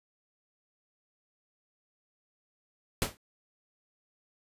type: noise with exponential decay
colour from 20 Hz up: pink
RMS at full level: -25 dBFS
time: 3.02-3.17 s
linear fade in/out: 0 ms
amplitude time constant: 31 ms
effects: resampled to 32000 Hz